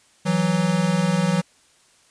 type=tone pair together; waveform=square; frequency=164.64 / 184.8 Hz; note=E3 / F#3; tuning=-2 / -2 cents; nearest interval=major second; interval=200 cents; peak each=-22 / -21 dBFS; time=0.25-1.42 s; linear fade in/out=20 ms; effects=white hiss -57 dBFS RMS until 2.1 s + resampled to 22050 Hz